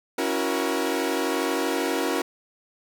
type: chord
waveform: sawtooth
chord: F# dominant seventh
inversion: second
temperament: equal with one note detuned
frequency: 277.2 / 329.6 / 370 / 472.4 Hz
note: C#4 / E4 / F#4 / A#4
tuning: 0 / 0 / 0 / +23 cents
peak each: -25 dBFS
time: 0.18-2.22 s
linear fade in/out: 5 ms
effects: none